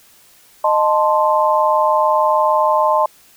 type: chord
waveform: sine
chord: A diminished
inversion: second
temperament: equal with one note detuned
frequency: 617.6 / 880 / 1046.5 Hz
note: Eb5 / A5 / C6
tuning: -13 / 0 / 0 cents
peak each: -16 dBFS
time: 0.64-3.06 s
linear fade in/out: 5 ms
effects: white hiss -49 dBFS RMS until 3.36 s